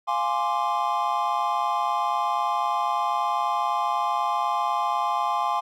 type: chord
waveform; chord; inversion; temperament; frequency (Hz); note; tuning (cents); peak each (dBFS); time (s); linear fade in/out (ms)
triangle; D half-diminished seventh; first; equal; 698.5 / 830.6 / 1046.5 / 1174.7; F5 / Ab5 / C6 / D6; 0 / 0 / 0 / 0; -28 / -25 / -24 / -28; 0.07-5.61; 20
effects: none

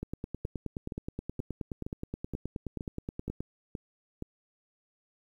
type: two click trains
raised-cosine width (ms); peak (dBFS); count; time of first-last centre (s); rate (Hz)
3; -22 / -23; 33 / 9; 0.03-3.406 / 0.45-4.224; 9.48 / 2.12
effects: 10-bit

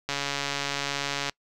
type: click train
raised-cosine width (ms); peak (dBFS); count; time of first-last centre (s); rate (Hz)
0.2; -11; 171; 0.09-1.296; 141
effects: noise-tail reverb RT60 0.1 s tail -25 dB re dry

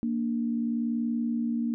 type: tone pair together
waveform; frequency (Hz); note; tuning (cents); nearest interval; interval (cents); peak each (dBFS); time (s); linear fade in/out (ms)
sine; 232.9 / 293.7; A#3 / D4; -1 / 0; major third; 401; -26 / -34; 0.03-1.74; 0
effects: none

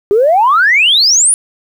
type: exponential sweep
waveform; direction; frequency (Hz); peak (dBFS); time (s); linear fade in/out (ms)
sine; up; 389.2 to 10160; -5; 0.11-1.34; 0
effects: tanh soft clip ceiling -1 dBFS + 7-bit

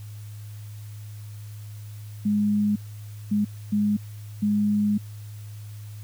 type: tone bursts at uneven times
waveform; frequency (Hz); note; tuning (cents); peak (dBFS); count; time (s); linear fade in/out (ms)
sine; 207.7; G#3; 0; -19; 4; 2.25-2.76 / 3.31-3.45 / 3.72-3.97 / 4.42-4.98; 10
effects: added 105 Hz sine -36 dBFS peak until 6.03 s + white hiss -53 dBFS RMS until 6.03 s

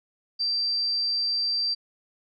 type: tone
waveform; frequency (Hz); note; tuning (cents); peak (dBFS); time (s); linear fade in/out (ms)
sine; 4694; D8; -2; -23; 0.39-1.75; 20
effects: none

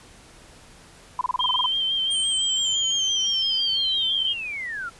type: tone bursts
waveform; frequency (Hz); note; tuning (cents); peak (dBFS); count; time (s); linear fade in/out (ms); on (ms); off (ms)
sine; 1000; B5; +21; -20; 10; 1.19-1.661; 2; 21; 29
type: tone with vibrato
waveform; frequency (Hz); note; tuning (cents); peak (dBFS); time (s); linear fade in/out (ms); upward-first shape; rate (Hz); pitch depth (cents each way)
sine; 3148; G7; +7; -21; 1.39-4.34; 20; sine; 5.9; 34
type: linear sweep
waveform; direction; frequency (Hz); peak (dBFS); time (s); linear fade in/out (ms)
sine; down; 8820 to 1318.5; -28; 2.1-4.9; 20
effects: pink hiss -49 dBFS RMS until 4.99 s + resampled to 24000 Hz

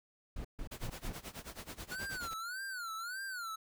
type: noise bursts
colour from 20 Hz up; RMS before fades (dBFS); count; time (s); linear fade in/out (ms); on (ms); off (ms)
brown; -40; 4; 0.36-1.128; 5; 87; 140
type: noise with tremolo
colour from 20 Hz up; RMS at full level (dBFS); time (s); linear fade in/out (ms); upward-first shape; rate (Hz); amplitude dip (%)
pink; -44; 0.71-2.34; 10; sine; 9.3; 90
type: tone with vibrato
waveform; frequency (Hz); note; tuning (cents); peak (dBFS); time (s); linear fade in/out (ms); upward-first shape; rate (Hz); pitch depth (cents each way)
square; 1443; F#6; -44; -40; 1.91-3.56; 10; sine; 1.7; 170
effects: none

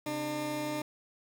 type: tone pair together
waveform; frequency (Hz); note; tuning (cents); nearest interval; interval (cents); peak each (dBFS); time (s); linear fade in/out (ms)
20% pulse; 134.04 / 300.9; C3 / D4; +42 / +42; octave + major second; 1400; -37 / -28; 0.06-0.82; 5
effects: 9-bit

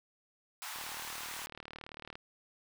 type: high-pass noise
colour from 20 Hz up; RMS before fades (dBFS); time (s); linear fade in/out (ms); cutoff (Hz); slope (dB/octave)
pink; -43; 0.62-1.46; 0; 760; 48
type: click train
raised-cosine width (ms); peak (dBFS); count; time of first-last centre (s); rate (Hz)
0.3; -29; 54; 0.76-2.155; 38
effects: none

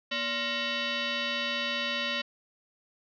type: tone with frequency modulation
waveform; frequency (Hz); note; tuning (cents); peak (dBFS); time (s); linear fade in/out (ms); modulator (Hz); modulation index
sine; 575; D5; -37; -28; 0.11-2.22; 10; 815; 4.5
effects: none

